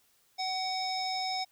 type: tone with low-pass filter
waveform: square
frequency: 751 Hz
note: F#5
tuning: 26 cents sharp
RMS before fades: -33 dBFS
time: 0.38-1.45 s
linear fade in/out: 20 ms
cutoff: 5000 Hz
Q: 7.4
effects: white hiss -68 dBFS RMS until 1.51 s